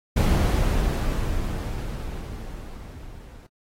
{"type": "noise with level ramp", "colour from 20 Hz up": "brown", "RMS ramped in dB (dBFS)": [-17, -43], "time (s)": [0.16, 3.47], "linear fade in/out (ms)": 10, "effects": ["AAC 48 kbps"]}